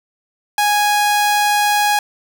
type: tone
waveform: sawtooth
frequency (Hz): 829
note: G#5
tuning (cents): -3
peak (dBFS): -9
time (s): 0.58-1.99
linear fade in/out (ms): 2
effects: none